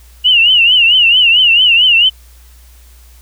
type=tone with vibrato; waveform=sine; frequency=2867 Hz; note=F7; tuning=45 cents sharp; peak=-5 dBFS; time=0.24-2.1 s; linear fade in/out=20 ms; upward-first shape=triangle; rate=4.5 Hz; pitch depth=140 cents each way; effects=added 60 Hz sine -38 dBFS peak until 3.21 s + white hiss -47 dBFS RMS until 3.21 s